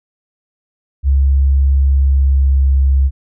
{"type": "tone with pitch glide", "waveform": "sine", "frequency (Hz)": [68.4, 67.65], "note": ["C#2", "C#2"], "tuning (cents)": [-23, -42], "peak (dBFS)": -8, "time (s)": [1.03, 3.11], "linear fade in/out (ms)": 50, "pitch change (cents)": -19, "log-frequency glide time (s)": [1.86, 2.7], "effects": []}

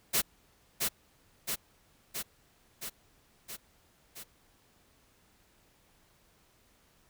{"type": "noise with echo", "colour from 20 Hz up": "white", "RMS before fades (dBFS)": -27, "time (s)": [0.13, 0.22], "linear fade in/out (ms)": 20, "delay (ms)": 670, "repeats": 6, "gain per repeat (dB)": -3, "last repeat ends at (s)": 4.24, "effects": ["pink hiss -66 dBFS RMS until 7.09 s"]}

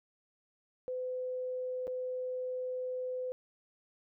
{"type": "tone with dropouts", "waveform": "sine", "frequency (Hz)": 507, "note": "B4", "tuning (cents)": 45, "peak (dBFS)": -34, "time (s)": [0.88, 3.32], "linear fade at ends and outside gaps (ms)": 0, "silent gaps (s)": [1.87, 1.878], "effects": []}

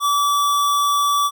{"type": "tone", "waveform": "square", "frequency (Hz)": 1153, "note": "D6", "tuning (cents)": -32, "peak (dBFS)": -16, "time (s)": [0, 1.31], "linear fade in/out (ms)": 50, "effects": []}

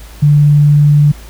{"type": "tone", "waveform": "sine", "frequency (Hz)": 146.83, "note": "D3", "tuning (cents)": 0, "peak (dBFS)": -4, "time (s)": [0.22, 1.12], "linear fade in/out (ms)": 10, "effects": ["added 54 Hz sine -31 dBFS peak until 1.29 s", "pink hiss -38 dBFS RMS until 1.29 s"]}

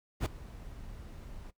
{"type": "noise with ADSR envelope", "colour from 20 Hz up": "brown", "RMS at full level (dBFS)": -23, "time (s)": [0.2, 1.51], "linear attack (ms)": 59, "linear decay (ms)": 5, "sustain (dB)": -23, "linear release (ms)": 11, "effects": ["noise-tail reverb RT60 0.1 s tail -17 dB re dry"]}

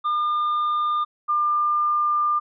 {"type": "tone pair in turn", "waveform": ["triangle", "sine"], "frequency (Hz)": [1206, 1199.5], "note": ["D6", "D6"], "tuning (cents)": [46, 36], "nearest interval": "unison", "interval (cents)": 10, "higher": "first", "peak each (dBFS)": -18, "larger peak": "neither", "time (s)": [[0.04, 1.05], [1.28, 2.4]], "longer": "second", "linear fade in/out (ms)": 20, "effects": ["resampled to 11025 Hz"]}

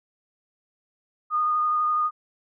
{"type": "tone with vibrato", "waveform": "sine", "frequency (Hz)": 1228, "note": "D#6", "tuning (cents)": -23, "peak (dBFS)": -20, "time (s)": [1.3, 2.11], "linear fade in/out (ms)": 50, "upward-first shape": "sine", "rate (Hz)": 12, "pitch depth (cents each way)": 14, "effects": []}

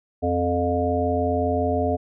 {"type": "harmonic tone with a mistuned harmonic", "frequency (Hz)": 87.31, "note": "F2", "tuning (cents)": 0, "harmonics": [1, 3, 5, 7, 8], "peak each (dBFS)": [-26, -26, -26, -26, -26], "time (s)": [0.22, 1.97], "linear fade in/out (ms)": 20, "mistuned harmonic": 8, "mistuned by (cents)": 31, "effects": []}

